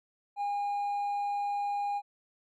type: tone with hard clipping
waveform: sine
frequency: 813 Hz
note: G#5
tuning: 37 cents flat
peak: -30 dBFS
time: 0.36-2.02 s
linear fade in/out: 50 ms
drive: 2 dB
effects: none